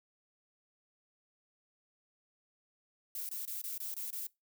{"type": "noise bursts", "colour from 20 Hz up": "violet", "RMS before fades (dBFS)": -40, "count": 7, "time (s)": [3.15, 4.268], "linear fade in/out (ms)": 2, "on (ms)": 140, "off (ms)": 23, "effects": ["noise-tail reverb RT60 0.2 s tail -22 dB re dry"]}